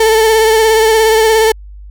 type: tone with vibrato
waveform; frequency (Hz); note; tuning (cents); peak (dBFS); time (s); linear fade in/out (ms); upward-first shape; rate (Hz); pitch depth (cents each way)
35% pulse; 441.8; A4; +7; -5; 0-1.52; 5; triangle; 17; 39
effects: added 50 Hz sine -29 dBFS peak until 1.9 s